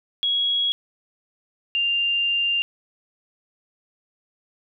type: tone pair in turn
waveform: sine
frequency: 3322 / 2793 Hz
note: G#7 / F7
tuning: 0 / -1 cents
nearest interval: minor third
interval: 301 cents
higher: first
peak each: -19 dBFS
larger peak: neither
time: 0.23-0.72 / 1.75-2.62 s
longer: second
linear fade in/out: 0 ms
effects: none